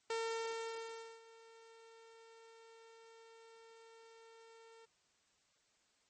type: tone with ADSR envelope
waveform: sawtooth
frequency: 454.1 Hz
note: A#4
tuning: 45 cents flat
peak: -32 dBFS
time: 0.1-4.86 s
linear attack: 3 ms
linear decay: 1100 ms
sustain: -22 dB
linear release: 16 ms
effects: white hiss -75 dBFS RMS until 6.09 s + MP3 32 kbps